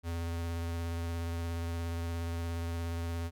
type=tone with vibrato; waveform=square; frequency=84.2 Hz; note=E2; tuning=37 cents sharp; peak=-34 dBFS; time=0.03-3.31 s; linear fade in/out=50 ms; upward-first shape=triangle; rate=17 Hz; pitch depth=20 cents each way; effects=none